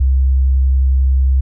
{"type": "tone with vibrato", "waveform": "sine", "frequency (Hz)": 66, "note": "C2", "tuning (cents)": 16, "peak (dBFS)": -9, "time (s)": [0, 1.41], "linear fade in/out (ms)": 10, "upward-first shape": "triangle", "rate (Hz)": 11, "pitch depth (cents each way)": 11, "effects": []}